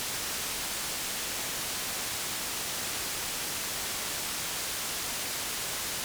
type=low-pass noise; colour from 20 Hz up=white; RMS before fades=-34 dBFS; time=0-6.04 s; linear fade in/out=0 ms; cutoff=10000 Hz; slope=12 dB/octave; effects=none